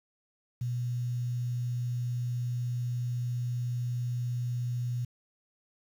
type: tone with quantisation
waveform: sine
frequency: 122.1 Hz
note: B2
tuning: 19 cents flat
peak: -29 dBFS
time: 0.61-5.05 s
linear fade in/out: 5 ms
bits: 9
effects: none